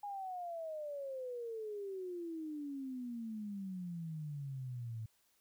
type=exponential sweep; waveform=sine; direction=down; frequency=828 to 109 Hz; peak=-40 dBFS; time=0.03-5.06 s; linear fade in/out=5 ms; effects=white hiss -74 dBFS RMS until 5.4 s